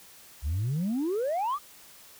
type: exponential sweep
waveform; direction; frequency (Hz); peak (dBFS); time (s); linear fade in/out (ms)
sine; up; 65.41 to 1244.5; -24; 0.42-1.59; 50
effects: tanh soft clip ceiling -24 dBFS + white hiss -52 dBFS RMS until 2.19 s